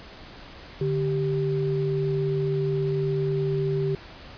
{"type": "tone pair together", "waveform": "sine", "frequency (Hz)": [146.83, 390.3], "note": ["D3", "G4"], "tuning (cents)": [0, -8], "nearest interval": "octave + perfect fourth", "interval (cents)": 1692, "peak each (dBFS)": -25, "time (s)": [0.81, 3.95], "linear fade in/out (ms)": 2, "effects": ["pink hiss -44 dBFS RMS until 4.37 s", "resampled to 11025 Hz"]}